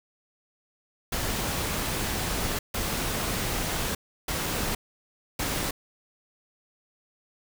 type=noise bursts at uneven times; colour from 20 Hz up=pink; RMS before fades=-29 dBFS; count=4; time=1.12-2.59 / 2.74-3.95 / 4.28-4.75 / 5.39-5.71 s; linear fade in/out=5 ms; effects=none